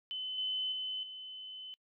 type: tone with level steps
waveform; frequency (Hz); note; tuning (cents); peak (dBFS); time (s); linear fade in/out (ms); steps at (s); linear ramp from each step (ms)
sine; 3034; F#7; +43; -36 / -32 / -35 / -43; 0.11-1.74; 0; 0.38 / 0.72 / 1.03; 2
effects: noise-tail reverb RT60 0.1 s tail -24 dB re dry